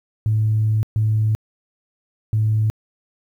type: tone bursts at uneven times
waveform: sine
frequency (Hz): 108.6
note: A2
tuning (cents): -22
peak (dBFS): -14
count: 3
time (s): 0.26-0.83 / 0.96-1.35 / 2.33-2.7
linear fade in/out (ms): 0
effects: tanh soft clip ceiling -10 dBFS + 9-bit